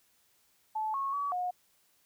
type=tone with pitch steps; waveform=sine; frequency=868 / 1096 / 1137 / 722 Hz; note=A5 / C#6 / C#6 / F#5; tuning=-24 / -20 / +44 / -43 cents; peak=-30 dBFS; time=0.75-1.51 s; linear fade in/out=10 ms; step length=190 ms; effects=white hiss -69 dBFS RMS until 2.05 s

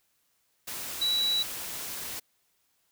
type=tone in noise; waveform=sine; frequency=3920 Hz; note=B7; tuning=14 cents flat; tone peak=-24 dBFS; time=1.01-1.43 s; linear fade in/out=10 ms; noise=white; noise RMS=-37 dBFS; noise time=0.67-2.2 s; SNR=+10 dB; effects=white hiss -72 dBFS RMS until 2.91 s

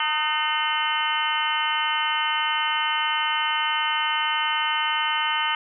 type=harmonic tone with a mistuned harmonic; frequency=303.6 Hz; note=D#4; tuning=42 cents flat; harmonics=3 / 4 / 5 / 6 / 7 / 8 / 9 / 10; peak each=-27 / -28 / -31 / -32 / -30 / -39 / -32 / -27 dBFS; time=0-5.55 s; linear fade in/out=2 ms; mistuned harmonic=4; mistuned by=+44 cents; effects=none

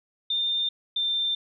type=tone pair in turn; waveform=sine; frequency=3609 / 3582 Hz; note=A7 / A7; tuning=+43 / +30 cents; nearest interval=unison; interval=13 cents; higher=first; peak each=-23 dBFS; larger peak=neither; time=0.3-0.69 / 0.96-1.35 s; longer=neither; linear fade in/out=5 ms; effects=none

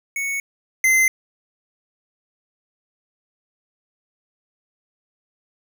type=tone pair in turn; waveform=square; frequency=2217 / 2067 Hz; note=C#7 / C7; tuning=0 / -22 cents; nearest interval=minor second; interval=122 cents; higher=first; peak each=-23 / -14 dBFS; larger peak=second; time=0.16-0.4 / 0.84-1.08 s; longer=neither; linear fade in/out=2 ms; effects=none

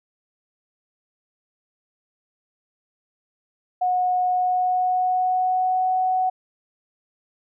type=tone with pitch glide; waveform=sine; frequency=729 to 743.5 Hz; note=F#5 to F#5; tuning=-26 to +8 cents; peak=-18 dBFS; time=3.81-6.3 s; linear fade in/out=10 ms; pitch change=+34 cents; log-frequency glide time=4.29-5.91 s; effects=none

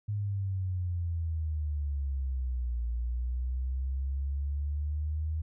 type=exponential two-way sweep; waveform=sine; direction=down then up; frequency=105 to 58.3 to 79.2 Hz; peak=-29 dBFS; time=0.08-5.42 s; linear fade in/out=10 ms; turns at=2.85 s; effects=none

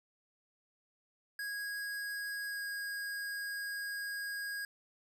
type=tone with pitch glide; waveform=square; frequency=1649 to 1638.6 Hz; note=G#6 to G#6; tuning=-13 to -24 cents; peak=-38 dBFS; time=1.39-4.65 s; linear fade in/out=2 ms; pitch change=-11 cents; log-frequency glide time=2.49-2.61 s; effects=none

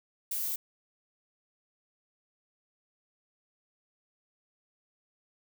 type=noise; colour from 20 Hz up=violet; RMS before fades=-33 dBFS; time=0.31-0.56 s; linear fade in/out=5 ms; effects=none

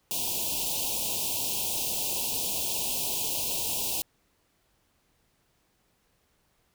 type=band-stop noise; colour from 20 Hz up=white; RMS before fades=-30 dBFS; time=0.11-4.02 s; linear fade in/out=0 ms; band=1000 to 2500 Hz; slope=96 dB/octave; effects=pink hiss -70 dBFS RMS until 6.74 s

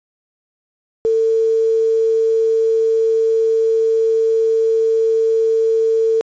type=tone with quantisation; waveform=sine; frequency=448.5 Hz; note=A4; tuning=33 cents sharp; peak=-12 dBFS; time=1.05-6.21 s; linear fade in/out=0 ms; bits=6; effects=resampled to 16000 Hz

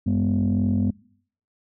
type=tone cluster; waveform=sine; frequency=95 / 203.1 / 246.1 Hz; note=F#2 / G#3 / B3; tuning=+46 / -38 / -6 cents; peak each=-22 dBFS; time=0.06-0.91 s; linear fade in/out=10 ms; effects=noise-tail reverb RT60 0.6 s tail -23 dB re dry + tanh soft clip ceiling -14 dBFS

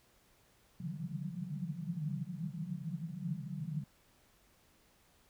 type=band-pass noise; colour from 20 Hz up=white; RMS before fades=-40 dBFS; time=0.8-3.84 s; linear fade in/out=5 ms; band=140 to 190 Hz; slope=96 dB/octave; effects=pink hiss -68 dBFS RMS until 5.29 s

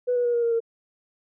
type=tone with pitch steps; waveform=sine; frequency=493.9 / 486.8 / 479.8 / 473 / 466.2 / 459.5 Hz; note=B4 / B4 / A#4 / A#4 / A#4 / A#4; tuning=0 / -25 / +50 / +25 / 0 / -25 cents; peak=-19 dBFS; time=0.07-0.604 s; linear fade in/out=20 ms; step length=89 ms; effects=tanh soft clip ceiling -15 dBFS

